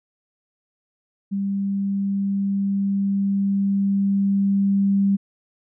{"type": "tone with level ramp", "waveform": "sine", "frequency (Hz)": 197.7, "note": "G3", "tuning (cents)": 15, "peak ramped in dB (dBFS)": [-21, -15], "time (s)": [1.31, 5.17], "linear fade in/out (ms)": 20, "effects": []}